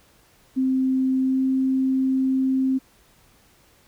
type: tone with pitch glide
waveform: sine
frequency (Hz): 261.6 to 263.4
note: C4 to C4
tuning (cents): 0 to +12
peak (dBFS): -18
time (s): 0.56-2.79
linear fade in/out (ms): 20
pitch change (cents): +12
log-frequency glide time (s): 1.21-1.41
effects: pink hiss -57 dBFS RMS until 3.87 s